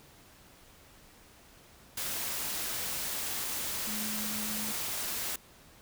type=tone in noise; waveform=sine; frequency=213.5 Hz; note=G#3; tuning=48 cents sharp; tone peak=-39 dBFS; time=3.87-4.72 s; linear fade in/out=5 ms; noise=white; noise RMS=-35 dBFS; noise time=1.97-5.36 s; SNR=-7 dB; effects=pink hiss -57 dBFS RMS until 5.81 s